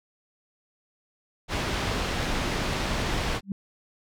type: low-pass noise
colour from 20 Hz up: pink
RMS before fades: -28 dBFS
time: 1.48-3.41 s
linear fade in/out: 50 ms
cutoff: 4800 Hz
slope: 12 dB/octave
type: tone with exponential growth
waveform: sine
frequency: 196 Hz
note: G3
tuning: in tune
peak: -22 dBFS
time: 3.43-3.52 s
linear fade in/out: 2 ms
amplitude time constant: 18 ms
effects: none